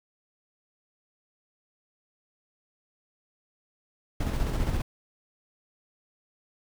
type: noise with tremolo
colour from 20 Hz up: brown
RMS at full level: -26 dBFS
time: 4.2-4.82 s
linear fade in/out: 5 ms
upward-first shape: square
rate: 15 Hz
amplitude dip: 35%
effects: none